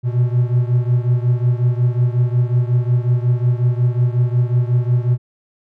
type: beating tone pair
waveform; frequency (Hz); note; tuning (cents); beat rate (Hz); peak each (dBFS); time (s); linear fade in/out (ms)
triangle; 120.7 / 126.2; B2 / B2; -39 / +38; 5.5; -13 / -16; 0.03-5.18; 50
effects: none